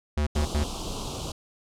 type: tone bursts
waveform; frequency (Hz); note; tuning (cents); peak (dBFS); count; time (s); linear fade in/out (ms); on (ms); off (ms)
square; 74.3; D2; +21; -23; 3; 0.17-0.639; 5; 97; 89
type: band-stop noise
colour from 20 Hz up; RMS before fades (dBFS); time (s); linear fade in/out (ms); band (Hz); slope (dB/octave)
pink; -33; 0.35-1.32; 5; 1200 to 2800; 48
effects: low-pass 8000 Hz 12 dB/octave